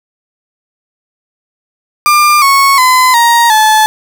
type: tone with pitch steps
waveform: 35% pulse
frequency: 1196 / 1103.1 / 1017.4 / 938.4 / 865.5 Hz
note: D6 / C#6 / C6 / A#5 / A5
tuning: +31 / -9 / -49 / +11 / -29 cents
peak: -3 dBFS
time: 2.06-3.86 s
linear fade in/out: 0 ms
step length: 360 ms
effects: none